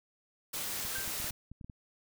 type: noise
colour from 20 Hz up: white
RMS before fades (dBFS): -37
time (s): 0.53-1.31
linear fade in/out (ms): 10
type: clicks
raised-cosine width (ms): 5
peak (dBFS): -34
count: 10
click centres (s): 0.851 / 0.984 / 1.077 / 1.201 / 1.244 / 1.307 / 1.516 / 1.612 / 1.645 / 1.698
type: tone with exponential decay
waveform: sine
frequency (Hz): 1568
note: G6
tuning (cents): 0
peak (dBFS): -35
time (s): 0.95-1.19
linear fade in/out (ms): 5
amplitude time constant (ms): 52
effects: none